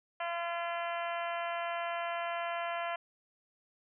harmonic tone, 341.5 Hz, F4, 39 cents flat, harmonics 2 / 3 / 4 / 5 / 6 / 7 / 8 / 9, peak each -36 / -40 / -42 / -44 / -46 / -47 / -48 / -49 dBFS, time 0.2-2.96 s, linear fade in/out 5 ms, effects none

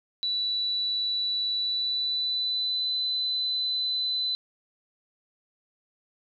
sine tone with pitch glide, 3951 to 4015 Hz, B7 to B7, 0 to +28 cents, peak -25 dBFS, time 0.23-4.35 s, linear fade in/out 0 ms, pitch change +28 cents, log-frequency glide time 1.56-2.95 s, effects none

